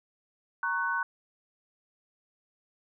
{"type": "tone cluster", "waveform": "sine", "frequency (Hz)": [935, 1100, 1498], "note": ["A#5", "C#6", "F#6"], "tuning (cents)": [5, -14, 21], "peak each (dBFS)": [-34, -33, -29], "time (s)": [0.63, 1.03], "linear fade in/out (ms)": 2, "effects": []}